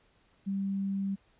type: tone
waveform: sine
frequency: 196 Hz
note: G3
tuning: in tune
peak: -29 dBFS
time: 0.46-1.16 s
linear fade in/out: 20 ms
effects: pink hiss -67 dBFS RMS until 1.39 s + resampled to 8000 Hz